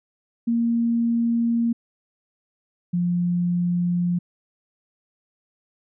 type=tone pair in turn; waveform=sine; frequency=233.1 / 175.53 Hz; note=A#3 / F3; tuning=0 / +9 cents; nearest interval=perfect fourth; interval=491 cents; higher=first; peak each=-18 / -19 dBFS; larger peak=first; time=0.47-1.73 / 2.93-4.19 s; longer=neither; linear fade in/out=10 ms; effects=none